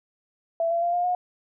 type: tone with pitch steps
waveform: sine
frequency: 666 / 679.2 / 692.7 / 706.4 / 720.4 Hz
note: E5 / F5 / F5 / F5 / F#5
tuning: +18 / -48 / -14 / +20 / -46 cents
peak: -21 dBFS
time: 0.6-1.15 s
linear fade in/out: 2 ms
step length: 110 ms
effects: none